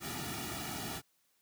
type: noise with comb filter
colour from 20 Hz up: pink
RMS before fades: -40 dBFS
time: 0-1.02 s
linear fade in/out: 50 ms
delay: 1.9 ms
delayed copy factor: -0.85
effects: white hiss -74 dBFS RMS until 1.41 s + high-pass 60 Hz 12 dB/octave